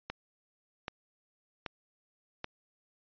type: click train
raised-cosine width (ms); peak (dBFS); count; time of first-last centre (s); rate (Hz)
0.3; -20; 4; 0.1-2.444; 1.28
effects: resampled to 11025 Hz